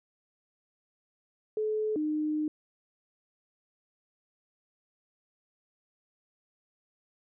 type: tone pair in turn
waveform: sine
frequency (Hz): 430.4 / 305.1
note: A4 / D#4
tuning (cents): -38 / -34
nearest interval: tritone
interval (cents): 596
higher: first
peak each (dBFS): -27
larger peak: neither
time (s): 1.57-1.96 / 1.96-2.48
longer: second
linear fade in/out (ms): 2
effects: none